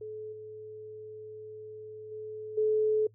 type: tone with level steps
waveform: sine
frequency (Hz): 430.6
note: A4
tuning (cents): -37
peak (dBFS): -37 / -41 / -37 / -23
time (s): 0.01-3.07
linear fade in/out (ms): 5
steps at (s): 0.32 / 2.11 / 2.57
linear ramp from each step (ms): 10
effects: noise-tail reverb RT60 0.1 s tail -23 dB re dry + added 109 Hz sine -57 dBFS peak until 3.14 s